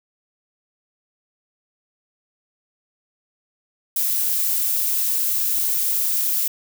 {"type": "noise", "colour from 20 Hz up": "violet", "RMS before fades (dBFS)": -21, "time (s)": [3.96, 6.48], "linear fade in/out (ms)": 5, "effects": []}